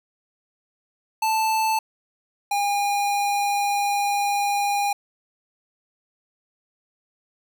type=tone pair in turn; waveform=square; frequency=880 / 811.4 Hz; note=A5 / G#5; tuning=0 / -41 cents; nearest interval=minor second; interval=141 cents; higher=first; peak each=-20 / -21 dBFS; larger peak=first; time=1.22-1.79 / 2.51-4.93 s; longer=second; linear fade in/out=5 ms; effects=none